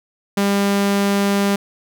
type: tone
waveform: sawtooth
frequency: 200 Hz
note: G3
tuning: 35 cents sharp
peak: -11 dBFS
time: 0.37-1.56 s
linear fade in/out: 5 ms
effects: none